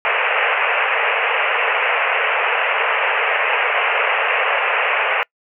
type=band-pass noise; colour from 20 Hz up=white; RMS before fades=-18 dBFS; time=0.05-5.23 s; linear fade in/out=0 ms; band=430 to 2800 Hz; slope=96 dB/octave; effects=noise-tail reverb RT60 0.1 s tail -26 dB re dry